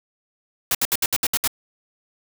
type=noise bursts; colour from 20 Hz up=white; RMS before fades=-20 dBFS; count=8; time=0.71-1.476 s; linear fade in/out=2 ms; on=38 ms; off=66 ms; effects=none